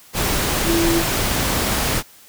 sine tone in noise, 335.2 Hz, E4, 29 cents sharp, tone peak -16 dBFS, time 0.65-1.04 s, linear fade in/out 50 ms, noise pink, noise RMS -20 dBFS, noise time 0.13-2.03 s, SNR +1 dB, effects white hiss -47 dBFS RMS until 2.28 s

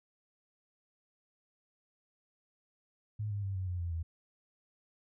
sine tone with pitch steps, 106.1 / 101.72 / 97.52 / 93.49 / 89.63 / 85.93 / 82.38 Hz, G#2 / G#2 / G2 / F#2 / F2 / F2 / E2, +38 / -35 / -8 / +18 / +45 / -28 / -1 cents, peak -33 dBFS, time 3.19-4.03 s, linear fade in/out 10 ms, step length 120 ms, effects none

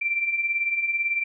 sine beating tone pair, 2337 / 2355 Hz, D7 / D7, -9 / +4 cents, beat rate 18 Hz, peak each -30 / -23 dBFS, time 0.01-1.24 s, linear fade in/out 10 ms, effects none

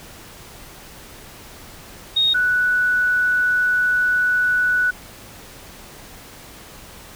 sine tone pair in turn, 3729 / 1479.9 Hz, A#7 / F#6, 0 / 0 cents, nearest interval octave + major third, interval 1600 cents, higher first, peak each -14 / -15 dBFS, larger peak first, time 2.16-2.34 / 2.34-4.91 s, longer second, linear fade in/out 10 ms, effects pink hiss -41 dBFS RMS until 7.15 s

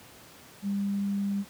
sine tone, 199.9 Hz, G3, 34 cents sharp, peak -26 dBFS, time 0.62-1.45 s, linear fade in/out 50 ms, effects pink hiss -51 dBFS RMS until 1.49 s + high-pass 100 Hz 12 dB/octave

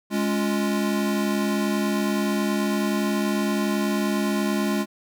square chord, Db major, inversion second, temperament equal, 207.7 / 277.2 / 349.2 Hz, Ab3 / Db4 / F4, 0 / 0 / 0 cents, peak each -24 / -29 / -29 dBFS, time 0.1-4.86 s, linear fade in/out 50 ms, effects none

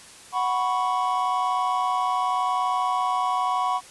triangle chord, F# suspended fourth, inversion none, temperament equal, 740 / 987.8 / 1108.7 Hz, F#5 / B5 / C#6, 0 / 0 / 0 cents, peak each -24 dBFS, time 0.32-3.81 s, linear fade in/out 50 ms, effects white hiss -46 dBFS RMS until 3.9 s + resampled to 24000 Hz

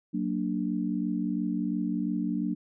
sine chord, Gb augmented, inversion none, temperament equal with one note detuned, 185 / 230.8 / 293.7 Hz, Gb3 / Bb3 / D4, 0 / -17 / 0 cents, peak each -31 dBFS, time 0.13-2.55 s, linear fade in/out 20 ms, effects none

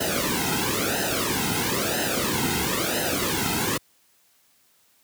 pink noise with flanger, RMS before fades -25 dBFS, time 0-3.78 s, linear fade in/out 10 ms, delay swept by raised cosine 0.87 to 1.76 ms, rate 1 Hz, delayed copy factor -0.9, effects white hiss -62 dBFS RMS until 5.03 s + high-pass 60 Hz 12 dB/octave

